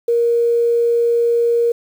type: tone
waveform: sine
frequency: 470 Hz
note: A#4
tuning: 14 cents sharp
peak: -12 dBFS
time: 0.08-1.72 s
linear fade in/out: 5 ms
effects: 7-bit